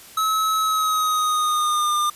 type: tone with pitch glide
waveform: square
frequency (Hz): 1290 to 1203.6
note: E6 to D6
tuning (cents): -38 to +42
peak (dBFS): -19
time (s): 0.17-2.1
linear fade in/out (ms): 5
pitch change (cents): -120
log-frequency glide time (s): 0.59-1.96
effects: white hiss -44 dBFS RMS until 2.15 s + resampled to 32000 Hz